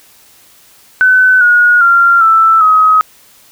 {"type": "tone with pitch steps", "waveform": "sine", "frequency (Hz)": [1511, 1446.1, 1384, 1324.6, 1267.7], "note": ["F#6", "F#6", "F6", "E6", "D#6"], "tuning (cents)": [36, -40, -16, 8, 32], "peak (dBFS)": -4, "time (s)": [1.01, 3.01], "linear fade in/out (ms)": 0, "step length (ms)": 400, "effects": ["white hiss -44 dBFS RMS until 3.51 s"]}